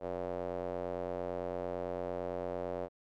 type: tone with band-pass filter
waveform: square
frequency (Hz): 44.43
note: F1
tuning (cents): +31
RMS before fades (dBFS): -38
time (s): 0-2.89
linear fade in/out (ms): 50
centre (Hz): 560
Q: 3.1
effects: none